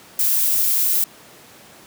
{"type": "noise", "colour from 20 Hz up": "violet", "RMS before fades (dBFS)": -18, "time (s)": [0.19, 1.04], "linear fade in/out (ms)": 2, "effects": ["pink hiss -45 dBFS RMS until 1.86 s", "high-pass 150 Hz 12 dB/octave"]}